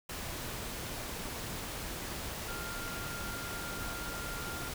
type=tone in noise; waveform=sine; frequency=1396.9 Hz; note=F6; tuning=in tune; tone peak=-43 dBFS; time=2.48-4.69 s; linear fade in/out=5 ms; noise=pink; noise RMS=-40 dBFS; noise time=0.09-4.74 s; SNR=-6 dB; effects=none